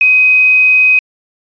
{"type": "tone with quantisation", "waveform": "sine", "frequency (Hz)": 2517, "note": "D#7", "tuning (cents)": 19, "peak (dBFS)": -5, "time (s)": [0.01, 0.99], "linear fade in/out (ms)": 2, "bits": 5, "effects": ["resampled to 11025 Hz"]}